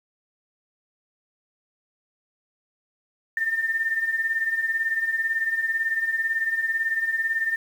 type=beating tone pair; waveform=sine; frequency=1789 / 1807 Hz; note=A6 / A6; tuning=+28 / +46 cents; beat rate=18 Hz; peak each=-29 / -23 dBFS; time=3.37-7.56 s; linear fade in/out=2 ms; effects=8-bit